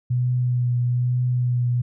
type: tone with vibrato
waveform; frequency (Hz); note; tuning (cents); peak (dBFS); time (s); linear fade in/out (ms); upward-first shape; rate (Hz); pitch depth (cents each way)
sine; 123.47; B2; 0; -18; 0.1-1.82; 10; triangle; 1.1; 22
effects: none